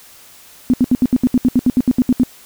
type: tone bursts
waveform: sine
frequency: 251.1 Hz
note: B3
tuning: 29 cents sharp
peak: -8 dBFS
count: 15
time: 0.7-2.234 s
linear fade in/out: 0 ms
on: 36 ms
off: 71 ms
effects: white hiss -43 dBFS RMS until 2.45 s